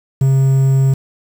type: tone with quantisation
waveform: triangle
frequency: 134.6 Hz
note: C3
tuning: 49 cents sharp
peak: -7 dBFS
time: 0.21-0.94 s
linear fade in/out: 5 ms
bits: 6
effects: none